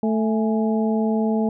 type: harmonic tone with a mistuned harmonic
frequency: 220 Hz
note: A3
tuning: in tune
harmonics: 1 / 2 / 3 / 4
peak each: -19 / -25 / -29 / -31 dBFS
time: 0.03-1.49 s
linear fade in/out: 2 ms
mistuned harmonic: 4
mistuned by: -90 cents
effects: none